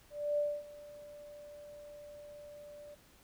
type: tone with ADSR envelope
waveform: sine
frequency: 587.3 Hz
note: D5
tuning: in tune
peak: -28 dBFS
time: 0.1-2.95 s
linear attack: 280 ms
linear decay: 250 ms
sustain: -20 dB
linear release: 10 ms
effects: pink hiss -63 dBFS RMS until 3.23 s